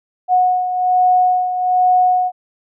sine beating tone pair, 731 / 732.2 Hz, F#5 / F#5, -21 / -18 cents, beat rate 1.2 Hz, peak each -12 / -19 dBFS, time 0.28-2.32 s, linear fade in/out 50 ms, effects none

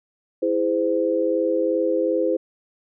sine chord, E augmented, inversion none, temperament just, 329.6 / 412 / 515 Hz, E4 / G#4 / B#4, 0 / -14 / -28 cents, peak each -23 / -25 / -21 dBFS, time 0.42-2.37 s, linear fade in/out 10 ms, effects none

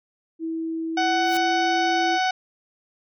sine tone with pitch glide, 325.3 to 336.6 Hz, E4 to E4, -23 to +36 cents, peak -25 dBFS, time 0.39-2.19 s, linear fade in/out 50 ms, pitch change +59 cents, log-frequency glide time 0.93-1.23 s
harmonic tone, 746 Hz, F#5, 14 cents sharp, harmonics 1 / 2 / 3 / 4 / 5 / 6 / 7 / 8, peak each -21 / -27 / -31 / -33 / -35 / -37 / -38 / -39 dBFS, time 0.97-2.31 s, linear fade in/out 5 ms
white noise with exponential growth, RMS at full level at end -32 dBFS, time 1.19-1.37 s, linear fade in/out 1 ms, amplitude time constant 37 ms
effects none

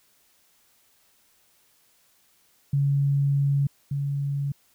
sine tone pair in turn, 140.4 / 140.95 Hz, C#3 / C#3, +22 / +29 cents, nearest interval unison, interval 7 cents, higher second, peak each -19 / -24 dBFS, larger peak first, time 2.73-3.67 / 3.91-4.52 s, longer first, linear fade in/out 5 ms, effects white hiss -63 dBFS RMS until 4.74 s

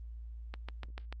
click train, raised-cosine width 0.3 ms, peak -26 dBFS, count 5, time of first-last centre 0.54-1.126 s, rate 6.83 Hz, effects added 57 Hz sine -42 dBFS peak until 1.2 s + Opus 32 kbps

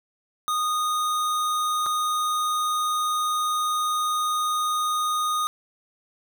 square tone with dropouts, 1235 Hz, D#6, 13 cents flat, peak -23 dBFS, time 0.48-5.47 s, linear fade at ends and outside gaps 0 ms, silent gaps 1.861-1.865 s, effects none

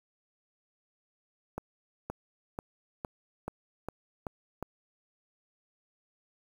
accelerating click train, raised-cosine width 1 ms, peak -21 dBFS, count 8, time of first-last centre 1.58-4.627 s, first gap 520 ms, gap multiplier 0.94, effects 8-bit

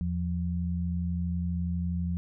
sine tone pair together, 82.41 / 174.62 Hz, E2 / F3, 0 / 0 cents, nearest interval octave + minor second, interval 1300 cents, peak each -30 / -30 dBFS, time 0.01-2.17 s, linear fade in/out 0 ms, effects none

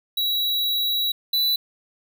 square tone pair in turn, 3893 / 3970 Hz, B7 / B7, -26 / +8 cents, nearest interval unison, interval 34 cents, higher second, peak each -21 / -19 dBFS, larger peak second, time 0.17-1.12 / 1.33-1.56 s, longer first, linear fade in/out 5 ms, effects none

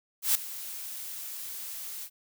blue noise with ADSR envelope, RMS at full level -22 dBFS, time 0.22-2.1 s, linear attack 130 ms, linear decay 4 ms, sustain -17 dB, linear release 68 ms, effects none

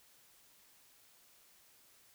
silence, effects white hiss -65 dBFS RMS until 2.14 s

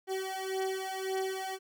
30% pulse beating tone pair, 380 / 381.8 Hz, F#4 / G4, +46 / -46 cents, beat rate 1.8 Hz, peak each -33 / -33 dBFS, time 0.07-1.59 s, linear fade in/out 50 ms, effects none

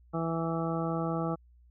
harmonic tone, 164.81 Hz, E3, in tune, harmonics 1 / 2 / 3 / 4 / 5 / 7 / 8, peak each -32 / -35 / -37 / -38 / -39 / -40 / -41 dBFS, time 0.13-1.36 s, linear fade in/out 20 ms, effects added 60 Hz sine -56 dBFS peak until 1.7 s

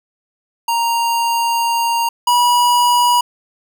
square tone pair in turn, 932.3 / 970.4 Hz, A#5 / B5, 0 / -31 cents, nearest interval minor second, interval 69 cents, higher second, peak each -15 / -11 dBFS, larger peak second, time 0.68-2.09 / 2.27-3.21 s, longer first, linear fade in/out 5 ms, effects none

